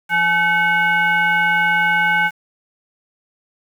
sine tone with frequency modulation, 1524 Hz, G6, 49 cents flat, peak -13 dBFS, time 0.09-2.31 s, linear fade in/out 50 ms, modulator 676 Hz, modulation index 1.1, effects 7-bit

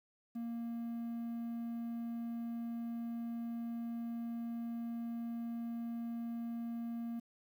triangle tone, 233.1 Hz, A#3, in tune, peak -36 dBFS, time 0.35-7.2 s, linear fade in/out 10 ms, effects 11-bit

